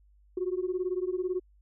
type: beating tone pair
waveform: sine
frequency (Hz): 358.6 / 376.6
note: F4 / F#4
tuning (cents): +46 / +31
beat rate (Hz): 18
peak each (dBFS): -30 / -31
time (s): 0.37-1.4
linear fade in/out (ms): 5
effects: tanh soft clip ceiling -21 dBFS + added 50 Hz sine -58 dBFS peak until 1.61 s